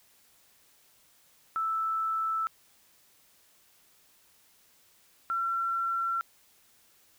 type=tone pair in turn; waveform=sine; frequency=1318.5 / 1356.4 Hz; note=E6 / E6; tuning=0 / +49 cents; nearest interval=unison; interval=49 cents; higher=second; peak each=-27 dBFS; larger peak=neither; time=1.56-2.47 / 5.3-6.21 s; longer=neither; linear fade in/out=0 ms; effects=white hiss -63 dBFS RMS until 7.18 s